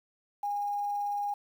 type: tone with quantisation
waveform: sine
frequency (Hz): 817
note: G#5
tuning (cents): -29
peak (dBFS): -29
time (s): 0.43-1.34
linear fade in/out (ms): 5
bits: 9
effects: none